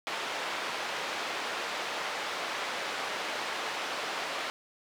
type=band-pass noise; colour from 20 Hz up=pink; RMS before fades=-35 dBFS; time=0.07-4.5 s; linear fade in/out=0 ms; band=600 to 3900 Hz; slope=12 dB/octave; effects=none